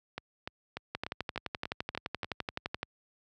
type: two click trains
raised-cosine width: 0.3 ms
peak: -17 / -20 dBFS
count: 23 / 8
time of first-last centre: 0.95-2.83 / 0.18-2.245 s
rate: 11.7 / 3.39 Hz
effects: high-pass 60 Hz 12 dB/octave